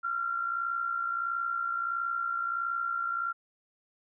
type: tone with amplitude modulation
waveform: sine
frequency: 1377 Hz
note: F6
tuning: 25 cents flat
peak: -26 dBFS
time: 0.03-3.33 s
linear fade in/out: 20 ms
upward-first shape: sine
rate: 61.5 Hz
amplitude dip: 60%
effects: none